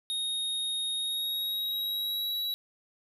square tone with pitch glide, 3729 to 3903 Hz, A#7 to B7, 0 to -21 cents, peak -30 dBFS, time 0.1-2.54 s, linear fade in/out 0 ms, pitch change +79 cents, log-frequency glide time 0.95-2.41 s, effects none

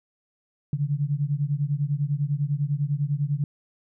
sine beating tone pair, 140 / 150 Hz, C#3 / D3, +18 / +37 cents, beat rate 10 Hz, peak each -25 / -26 dBFS, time 0.73-3.44 s, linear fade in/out 2 ms, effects none

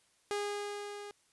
sawtooth tone with level ramp, 410 Hz, G#4, 22 cents flat, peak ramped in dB -28 to -40 dBFS, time 0.31-1.11 s, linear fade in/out 0 ms, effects white hiss -70 dBFS RMS until 1.32 s + resampled to 24000 Hz

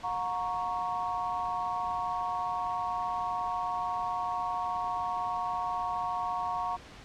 sine chord, F# major, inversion none, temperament equal with one note detuned, 721.8 / 932.3 / 1108.7 Hz, F#5 / A#5 / C#6, -43 / 0 / 0 cents, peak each -34 dBFS, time 0.03-6.77 s, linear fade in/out 20 ms, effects pink hiss -49 dBFS RMS until 7.04 s + low-pass 5000 Hz 12 dB/octave

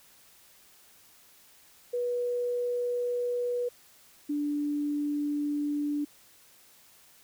sine tone pair in turn, 487.2 / 292.6 Hz, B4 / D4, -24 / -6 cents, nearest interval major sixth, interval 882 cents, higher first, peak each -27 dBFS, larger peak neither, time 1.93-3.69 / 4.29-6.05 s, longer neither, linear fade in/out 10 ms, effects white hiss -58 dBFS RMS until 7.23 s

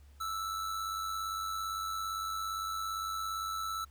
square tone with amplitude modulation, 1318.5 Hz, E6, in tune, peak -33 dBFS, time 0.2-3.85 s, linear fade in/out 10 ms, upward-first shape sine, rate 97.6 Hz, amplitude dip 45%, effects added 70 Hz sine -54 dBFS peak until 3.9 s + pink hiss -68 dBFS RMS until 3.9 s

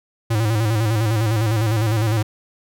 square tone with vibrato, 110 Hz, A2, in tune, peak -17 dBFS, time 0.3-2.23 s, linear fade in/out 10 ms, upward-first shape square, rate 9.9 Hz, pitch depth 68 cents each way, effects none

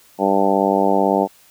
harmonic tone, 98 Hz, G2, in tune, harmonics 2 / 3 / 4 / 5 / 6 / 7 / 8 / 9, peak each -22 / -22 / -22 / -22 / -22 / -22 / -22 / -22 dBFS, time 0.18-1.28 s, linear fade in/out 50 ms, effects white hiss -51 dBFS RMS until 1.5 s

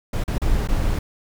brown noise with dropouts, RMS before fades -20 dBFS, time 0.13-0.99 s, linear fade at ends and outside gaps 5 ms, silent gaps 0.239-0.278 / 0.382-0.417 / 0.675-0.686 s, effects none

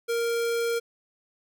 square tone, 466.2 Hz, A#4, in tune, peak -25 dBFS, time 0.08-0.8 s, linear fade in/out 20 ms, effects none

